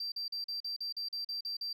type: tone bursts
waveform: sine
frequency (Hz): 4700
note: D8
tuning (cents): +1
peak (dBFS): -33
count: 11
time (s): 0-1.73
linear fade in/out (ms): 5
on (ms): 120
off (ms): 41
effects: tanh soft clip ceiling -33 dBFS